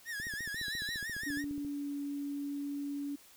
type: tone with vibrato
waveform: 45% pulse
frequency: 1760 Hz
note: A6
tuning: in tune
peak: -37 dBFS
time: 0.05-1.45 s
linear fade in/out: 50 ms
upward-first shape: sine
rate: 6 Hz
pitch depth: 120 cents each way
type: click train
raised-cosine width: 3 ms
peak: -35 dBFS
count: 22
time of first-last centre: 0.2-1.648 s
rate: 14.5 Hz
type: tone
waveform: triangle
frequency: 3947 Hz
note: B7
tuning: 2 cents flat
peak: -38 dBFS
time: 0.55-1.01 s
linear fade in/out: 50 ms
type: tone with pitch glide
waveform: sine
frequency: 287.8 to 284.7 Hz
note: D4 to C#4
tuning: -35 to +46 cents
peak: -35 dBFS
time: 1.26-3.16 s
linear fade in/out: 10 ms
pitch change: -19 cents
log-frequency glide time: 1.53-2 s
effects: white hiss -59 dBFS RMS until 3.36 s